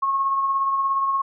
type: tone with tremolo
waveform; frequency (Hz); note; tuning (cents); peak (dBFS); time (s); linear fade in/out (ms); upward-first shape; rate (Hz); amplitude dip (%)
sine; 1090; C#6; -29; -17; 0.02-1.22; 10; triangle; 17; 40
effects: none